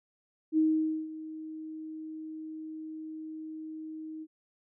sine tone with ADSR envelope, 314.4 Hz, D#4, 18 cents sharp, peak -21 dBFS, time 0.52-4.27 s, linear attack 56 ms, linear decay 500 ms, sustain -17 dB, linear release 48 ms, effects none

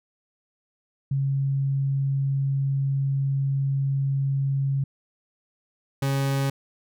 sine / 40% pulse tone pair in turn, 137.2 / 137.2 Hz, C#3 / C#3, -17 / -17 cents, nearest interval unison, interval 0 cents, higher neither, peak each -21 dBFS, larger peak neither, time 1.11-4.84 / 6.02-6.5 s, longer first, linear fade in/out 5 ms, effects none

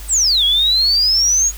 sine exponential two-way sweep, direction down then up, 8372 to 3276 to 6790 Hz, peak -11 dBFS, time 0.08-1.52 s, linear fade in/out 50 ms, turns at 0.44 s, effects added 50 Hz sine -29 dBFS peak until 1.57 s + white hiss -37 dBFS RMS until 1.57 s

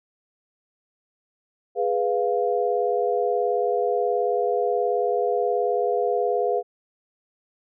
sine chord, F diminished, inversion first, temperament equal, 415.3 / 493.9 / 698.5 Hz, Ab4 / Cb5 / F5, 0 / 0 / 0 cents, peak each -24 / -24 / -25 dBFS, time 1.75-6.63 s, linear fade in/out 50 ms, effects none

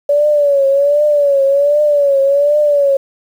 sine tone with vibrato, 571 Hz, D5, 49 cents flat, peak -8 dBFS, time 0.09-2.97 s, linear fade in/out 5 ms, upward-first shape triangle, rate 1.3 Hz, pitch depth 90 cents each way, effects 7-bit

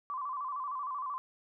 sine tone with vibrato, 1091 Hz, C#6, 28 cents flat, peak -34 dBFS, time 0.1-1.18 s, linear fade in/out 0 ms, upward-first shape square, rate 13 Hz, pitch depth 93 cents each way, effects none

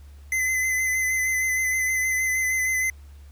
square tone with vibrato, 2039 Hz, C7, 45 cents flat, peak -22 dBFS, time 0.32-2.9 s, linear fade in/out 2 ms, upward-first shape sine, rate 6.4 Hz, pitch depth 25 cents each way, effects added 71 Hz sine -42 dBFS peak until 3.31 s + pink hiss -59 dBFS RMS until 3.31 s

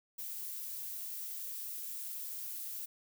violet noise, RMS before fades -42 dBFS, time 0.18-2.86 s, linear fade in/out 10 ms, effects none

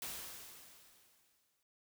white noise with exponential decay, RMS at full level -42 dBFS, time 0.02-1.63 s, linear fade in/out 1 ms, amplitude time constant 350 ms, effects none

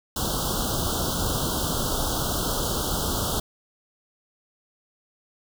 pink band-stop noise, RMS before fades -26 dBFS, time 0.16-3.4 s, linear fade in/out 5 ms, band 1500 to 3000 Hz, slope 96 dB/octave, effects none

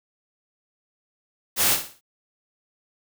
white noise with echo, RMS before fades -20 dBFS, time 1.56-1.78 s, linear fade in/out 50 ms, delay 58 ms, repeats 4, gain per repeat -9 dB, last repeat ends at 2.012 s, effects none

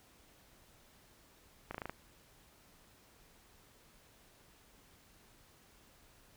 slowing click train, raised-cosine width 0.5 ms, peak -25 dBFS, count 6, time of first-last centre 1.71-1.896 s, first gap 35 ms, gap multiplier 1.03, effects pink hiss -64 dBFS RMS until 6.36 s

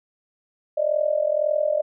sine tone with amplitude modulation, 603 Hz, D5, 46 cents sharp, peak -15 dBFS, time 0.77-1.82 s, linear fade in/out 10 ms, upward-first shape sine, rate 41.9 Hz, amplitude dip 85%, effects none

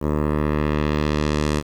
10% pulse tone with low-pass filter sweep, 75.1 Hz, D2, 39 cents sharp, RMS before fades -21 dBFS, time 0-1.63 s, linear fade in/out 50 ms, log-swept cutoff 910 to 9000 Hz, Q 0.9, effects 7-bit

